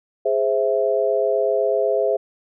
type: chord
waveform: sine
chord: Ab augmented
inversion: none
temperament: equal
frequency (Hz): 415.3 / 523.3 / 659.3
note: Ab4 / C5 / E5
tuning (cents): 0 / 0 / 0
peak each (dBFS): -21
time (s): 0.25-2.17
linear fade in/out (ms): 10
effects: none